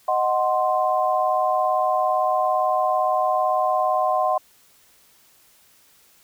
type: chord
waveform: sine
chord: C diminished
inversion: first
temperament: equal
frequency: 622.3 / 740 / 1046.5 Hz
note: Eb5 / Gb5 / C6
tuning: 0 / 0 / 0 cents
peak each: -23 / -21 / -23 dBFS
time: 0.08-4.38 s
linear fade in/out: 5 ms
effects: white hiss -56 dBFS RMS until 6.23 s